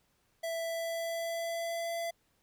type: tone with pitch glide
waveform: square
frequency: 662 to 675.5 Hz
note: E5 to E5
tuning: +7 to +42 cents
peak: -34 dBFS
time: 0.43-2.11 s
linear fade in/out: 10 ms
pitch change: +35 cents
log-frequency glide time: 0.61-1.98 s
effects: pink hiss -73 dBFS RMS until 2.42 s